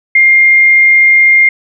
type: tone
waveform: sine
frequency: 2116 Hz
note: C7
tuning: 19 cents sharp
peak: -3 dBFS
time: 0.15-1.49 s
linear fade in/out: 5 ms
effects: none